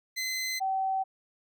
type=tone pair in turn; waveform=20% pulse / sine; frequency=2047 / 766.8 Hz; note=C7 / G5; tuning=-38 / -38 cents; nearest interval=octave + perfect fourth; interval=1700 cents; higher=first; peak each=-25 / -26 dBFS; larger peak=first; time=0.16-0.6 / 0.6-1.04 s; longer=neither; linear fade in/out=20 ms; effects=none